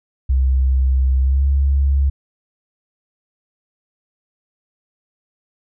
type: tone with pitch glide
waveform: sine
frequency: 65.41 to 69.02 Hz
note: C2 to C#2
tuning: 0 to -7 cents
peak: -12 dBFS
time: 0.29-2.1 s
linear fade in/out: 10 ms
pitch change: +93 cents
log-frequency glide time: 1.21-1.45 s
effects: none